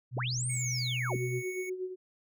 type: tone with pitch glide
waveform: sine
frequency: 124.6 to 126.12 Hz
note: B2 to B2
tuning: +16 to +37 cents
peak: -32 dBFS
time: 0.11-1.43 s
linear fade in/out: 50 ms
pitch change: +21 cents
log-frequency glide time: 1.13-1.21 s
type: linear two-way sweep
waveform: sine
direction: up then down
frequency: 31.53 to 8990 to 66.2 Hz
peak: -33 dBFS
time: 0.16-1.17 s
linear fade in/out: 10 ms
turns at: 0.47 s
type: tone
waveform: square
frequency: 2218 Hz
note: C#7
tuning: in tune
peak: -40 dBFS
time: 0.49-1.7 s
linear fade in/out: 10 ms
type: tone with tremolo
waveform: sine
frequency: 370 Hz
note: F#4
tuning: in tune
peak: -31 dBFS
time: 1.09-1.96 s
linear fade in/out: 50 ms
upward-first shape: sine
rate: 8.4 Hz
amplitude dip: 65%
effects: none